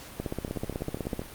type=two click trains; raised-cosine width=2 ms; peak=-24 / -17 dBFS; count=10 / 17; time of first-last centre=0.48-1.218 / 0.2-1.194 s; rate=12.2 / 16.1 Hz; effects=pink hiss -45 dBFS RMS until 1.34 s + Opus 48 kbps